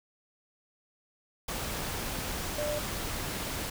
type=tone in noise; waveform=sine; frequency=595 Hz; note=D5; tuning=22 cents sharp; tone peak=-31 dBFS; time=2.58-2.79 s; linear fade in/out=5 ms; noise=pink; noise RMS=-35 dBFS; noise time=1.48-3.7 s; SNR=+1 dB; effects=none